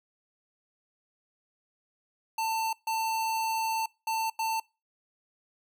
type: tone bursts at uneven times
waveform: square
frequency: 893 Hz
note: A5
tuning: 25 cents sharp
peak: -28 dBFS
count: 4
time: 2.38-2.73 / 2.87-3.86 / 4.07-4.3 / 4.39-4.6 s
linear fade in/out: 5 ms
effects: noise-tail reverb RT60 0.3 s tail -25 dB re dry